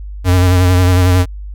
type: tone with vibrato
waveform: square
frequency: 90.6 Hz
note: F#2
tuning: 36 cents flat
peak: -8 dBFS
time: 0.24-1.26 s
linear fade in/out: 50 ms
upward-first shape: sine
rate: 11 Hz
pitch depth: 36 cents each way
effects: added 50 Hz sine -24 dBFS peak until 1.54 s